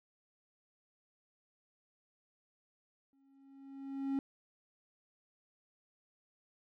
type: tone with exponential growth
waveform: triangle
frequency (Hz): 272.9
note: C#4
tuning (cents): -27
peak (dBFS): -28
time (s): 3.13-4.19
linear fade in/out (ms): 1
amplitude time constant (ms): 230
effects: none